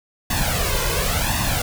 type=noise with flanger; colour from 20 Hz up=pink; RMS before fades=-21 dBFS; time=0.3-1.62 s; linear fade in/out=5 ms; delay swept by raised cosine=1.1 to 2.01 ms; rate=0.93 Hz; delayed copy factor=+0.8; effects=none